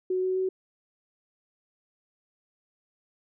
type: tone with pitch steps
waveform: sine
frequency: 370 / 372.8 / 375.6 Hz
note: F#4 / F#4 / F#4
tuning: 0 / +13 / +26 cents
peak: -24 dBFS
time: 0.1-0.49 s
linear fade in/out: 5 ms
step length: 130 ms
effects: none